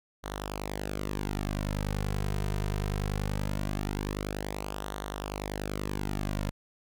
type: tone with flanger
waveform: sawtooth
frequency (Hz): 50.4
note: G1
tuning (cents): +49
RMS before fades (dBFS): -33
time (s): 0.23-6.51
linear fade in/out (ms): 20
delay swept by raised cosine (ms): 0.4 to 3.6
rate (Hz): 0.21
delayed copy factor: -0.7
effects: none